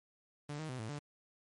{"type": "tone with pitch steps", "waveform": "sawtooth", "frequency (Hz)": [146.6, 156.8, 128, 110.2, 146.1], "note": ["D3", "D#3", "C3", "A2", "D3"], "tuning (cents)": [-3, 14, -38, 3, -9], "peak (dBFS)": -36, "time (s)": [0.49, 0.99], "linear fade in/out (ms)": 5, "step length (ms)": 100, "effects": ["MP3 48 kbps"]}